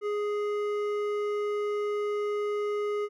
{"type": "tone with hard clipping", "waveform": "sine", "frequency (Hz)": 415.3, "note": "G#4", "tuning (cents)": 0, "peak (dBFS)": -29, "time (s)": [0.01, 3.09], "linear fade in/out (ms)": 50, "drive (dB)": 10, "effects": []}